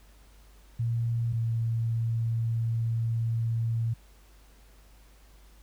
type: tone pair in turn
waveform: sine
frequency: 116.54 / 114.6 Hz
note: A#2 / A#2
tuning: 0 / -29 cents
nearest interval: unison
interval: 29 cents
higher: first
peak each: -25 dBFS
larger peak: neither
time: 0.79-1.33 / 1.33-3.94 s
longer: second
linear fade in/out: 10 ms
effects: added 50 Hz sine -53 dBFS peak until 5.62 s + pink hiss -61 dBFS RMS until 5.62 s